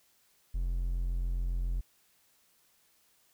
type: tone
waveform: triangle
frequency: 43.65 Hz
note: F1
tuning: in tune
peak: -27 dBFS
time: 0.54-1.81 s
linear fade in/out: 10 ms
effects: white hiss -68 dBFS RMS until 3.33 s